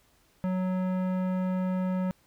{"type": "tone with tanh clipping", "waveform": "sine", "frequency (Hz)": 185, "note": "F#3", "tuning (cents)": 0, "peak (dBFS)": -28, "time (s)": [0.44, 2.11], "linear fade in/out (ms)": 0, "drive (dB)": 16, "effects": ["pink hiss -65 dBFS RMS until 2.26 s"]}